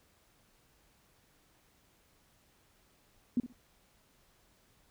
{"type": "tone with echo", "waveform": "sine", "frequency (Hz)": 243.8, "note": "B3", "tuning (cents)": -22, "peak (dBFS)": -25, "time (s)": [3.37, 3.4], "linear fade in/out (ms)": 2, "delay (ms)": 63, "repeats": 2, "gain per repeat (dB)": -14, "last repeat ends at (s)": 3.526, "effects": ["pink hiss -68 dBFS RMS until 4.9 s"]}